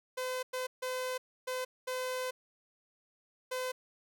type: tone bursts at uneven times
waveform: sawtooth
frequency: 510 Hz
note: C5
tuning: 44 cents flat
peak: -30 dBFS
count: 6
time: 0.17-0.43 / 0.53-0.67 / 0.82-1.18 / 1.47-1.65 / 1.87-2.31 / 3.51-3.72 s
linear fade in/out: 10 ms
effects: none